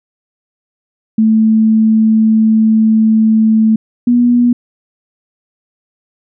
sine tone pair in turn, 220 / 241.9 Hz, A3 / B3, 0 / -36 cents, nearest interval major second, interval 164 cents, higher second, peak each -6 dBFS, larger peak neither, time 1.18-3.76 / 4.07-4.53 s, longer first, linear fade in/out 5 ms, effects none

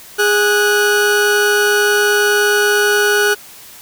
40% pulse tone pair together, 412.8 / 1471 Hz, G#4 / F#6, -10 / -11 cents, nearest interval octave + minor seventh, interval 2199 cents, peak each -13 dBFS, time 0.18-3.35 s, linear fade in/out 20 ms, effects white hiss -38 dBFS RMS until 3.81 s

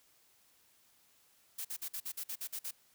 blue noise bursts, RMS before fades -40 dBFS, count 10, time 1.58-2.711 s, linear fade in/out 10 ms, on 69 ms, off 49 ms, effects white hiss -68 dBFS RMS until 2.94 s

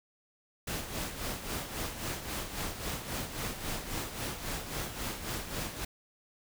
pink noise with tremolo, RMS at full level -35 dBFS, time 0.67-5.85 s, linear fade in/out 5 ms, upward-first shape sine, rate 3.7 Hz, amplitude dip 60%, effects none

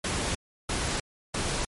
pink noise bursts, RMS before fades -29 dBFS, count 3, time 0.04-1.65 s, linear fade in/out 5 ms, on 310 ms, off 340 ms, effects MP3 48 kbps

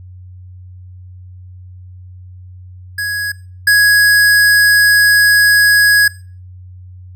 square tone pair in turn, 1665 / 1665 Hz, G#6 / G#6, +4 / +4 cents, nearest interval unison, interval 0 cents, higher neither, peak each -17 / -7 dBFS, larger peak second, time 2.98-3.32 / 3.67-6.08 s, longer second, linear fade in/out 5 ms, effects noise-tail reverb RT60 0.4 s tail -21 dB re dry + added 91 Hz sine -32 dBFS peak until 7.15 s

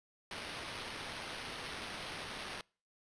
white noise with sample-and-hold, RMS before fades -44 dBFS, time 0.31-2.61 s, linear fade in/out 2 ms, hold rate 7350 Hz, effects noise-tail reverb RT60 0.4 s tail -26 dB re dry + resampled to 22050 Hz

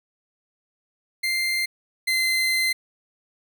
30% pulse tone pair in turn, 2093 / 2067 Hz, C7 / C7, 0 / -22 cents, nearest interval unison, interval 22 cents, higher first, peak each -19 / -17 dBFS, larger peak second, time 1.23-1.66 / 2.07-2.73 s, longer second, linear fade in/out 10 ms, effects none

